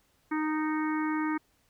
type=harmonic tone with a mistuned harmonic; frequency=309.1 Hz; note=D#4; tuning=11 cents flat; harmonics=1 / 3 / 4 / 5 / 6 / 7; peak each=-28 / -36 / -38 / -41 / -41 / -42 dBFS; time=0.31-1.38 s; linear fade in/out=10 ms; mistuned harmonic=7; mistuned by=+30 cents; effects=pink hiss -69 dBFS RMS until 1.69 s